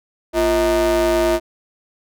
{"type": "ring-modulated tone", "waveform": "square", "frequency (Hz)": 145.8, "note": "D3", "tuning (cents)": -12, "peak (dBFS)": -12, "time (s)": [0.33, 1.4], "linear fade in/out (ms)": 50, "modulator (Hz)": 492, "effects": []}